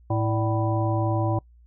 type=harmonic tone with a mistuned harmonic; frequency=109.6 Hz; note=A2; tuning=6 cents flat; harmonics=1 / 3 / 5 / 7 / 9; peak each=-23 / -28 / -30 / -31 / -33 dBFS; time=0.1-1.39 s; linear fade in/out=5 ms; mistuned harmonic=5; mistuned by=+110 cents; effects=noise-tail reverb RT60 0.1 s tail -24 dB re dry + added 59 Hz sine -50 dBFS peak until 1.66 s